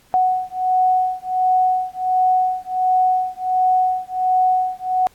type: beating tone pair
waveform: sine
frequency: 740 / 741.4 Hz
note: F#5 / F#5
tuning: 0 / +3 cents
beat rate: 1.4 Hz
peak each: -18 dBFS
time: 0.14-5.07 s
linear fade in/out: 0 ms
effects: pink hiss -54 dBFS RMS until 5.14 s + AAC 64 kbps